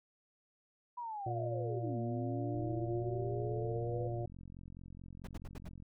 sine linear two-way sweep, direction down then up, 987.8 to 226.2 to 499.7 Hz, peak -39 dBFS, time 0.97-4.08 s, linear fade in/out 10 ms, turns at 1.98 s
harmonic tone, 117.7 Hz, A#2, 17 cents sharp, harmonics 1 / 3 / 4 / 5 / 6, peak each -37 / -42 / -54 / -45 / -46 dBFS, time 1.26-4.26 s, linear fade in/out 5 ms
click train, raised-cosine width 5 ms, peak -39 dBFS, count 147, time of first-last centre 2.55-5.824 s, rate 44.6 Hz
brown noise bursts, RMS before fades -42 dBFS, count 5, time 5.24-5.685 s, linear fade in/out 5 ms, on 33 ms, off 70 ms
effects none

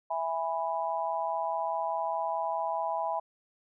sine chord, E major, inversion none, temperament just, 659.3 / 824.1 / 988.9 Hz, E5 / G#5 / B5, 0 / -14 / +2 cents, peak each -33 dBFS, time 0.1-3.2 s, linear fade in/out 10 ms, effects none

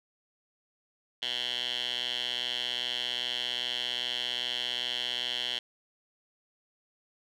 10% pulse tone with band-pass filter, 122.5 Hz, B2, 14 cents flat, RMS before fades -33 dBFS, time 1.22-5.59 s, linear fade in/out 5 ms, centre 3300 Hz, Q 6.6, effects none

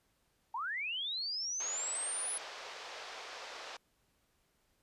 sine linear sweep, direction up, 851 to 10260 Hz, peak -35 dBFS, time 0.54-2.38 s, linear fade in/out 5 ms
pink band-pass noise, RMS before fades -47 dBFS, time 1.6-3.77 s, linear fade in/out 5 ms, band 500 to 5700 Hz, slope 24 dB/octave
effects pink hiss -75 dBFS RMS until 4.82 s + resampled to 32000 Hz

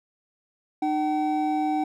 triangle tone pair together, 304.6 / 762.9 Hz, D#4 / G5, -37 / -47 cents, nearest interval octave + major third, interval 1590 cents, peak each -23 dBFS, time 0.82-1.84 s, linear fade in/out 5 ms, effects none

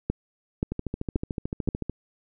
two click trains, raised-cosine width 3 ms, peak -11 / -16 dBFS, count 4 / 17, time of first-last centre 0.1-1.687 / 0.72-1.896 s, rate 1.89 / 13.6 Hz, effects none

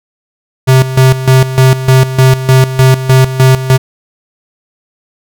square tone with tremolo, 130.81 Hz, C3, in tune, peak -3 dBFS, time 0.67-3.78 s, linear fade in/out 20 ms, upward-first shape square, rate 3.3 Hz, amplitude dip 75%, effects none

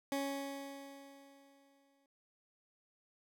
20% pulse tone with exponential decay, 277.2 Hz, C#4, in tune, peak -29 dBFS, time 0.12-2.06 s, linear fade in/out 1 ms, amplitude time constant 420 ms, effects none

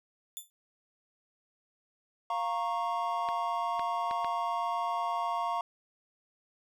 5% pulse tone with exponential decay, 3520 Hz, A7, in tune, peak -27 dBFS, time 0.37-0.5 s, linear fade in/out 0 ms, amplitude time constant 28 ms
triangle chord, Bb minor, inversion second, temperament equal with one note detuned, 698.5 / 932.3 / 1100.4 Hz, F5 / Bb5 / Db6, 0 / 0 / -13 cents, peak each -32 dBFS, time 2.3-5.61 s, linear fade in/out 2 ms
clicks, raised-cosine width 0.3 ms, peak -23 dBFS, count 4, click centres 3.288 / 3.795 / 4.111 / 4.246 s
effects none

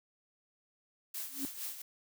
blue noise with tremolo, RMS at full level -39 dBFS, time 1.14-1.82 s, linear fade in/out 5 ms, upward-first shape sine, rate 4.4 Hz, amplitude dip 65%
sine tone with exponential growth, 274.2 Hz, C#4, 19 cents flat, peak -32 dBFS, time 1.29-1.45 s, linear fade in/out 0 ms, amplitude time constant 34 ms
effects none

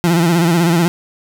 30% pulse tone with vibrato, 169.5 Hz, E3, 49 cents sharp, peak -8 dBFS, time 0.04-0.88 s, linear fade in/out 0 ms, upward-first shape sine, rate 16 Hz, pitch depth 77 cents each way, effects none

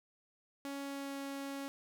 sawtooth tone with pitch glide, 278.7 to 276.6 Hz, C#4 to C#4, +9 to -4 cents, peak -36 dBFS, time 0.65-1.68 s, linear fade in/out 0 ms, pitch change -13 cents, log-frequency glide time 0.81-1.19 s, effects none

